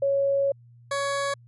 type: tone pair in turn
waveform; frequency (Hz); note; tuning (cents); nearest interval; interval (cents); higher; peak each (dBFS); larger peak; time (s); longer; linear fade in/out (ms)
sine / 20% pulse; 554.4 / 559.5; C#5 / C#5; 0 / +16; unison; 16; second; -20; neither; 0.02-0.52 / 0.91-1.34; first; 5
effects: added 119 Hz sine -49 dBFS peak until 1.47 s + resampled to 24000 Hz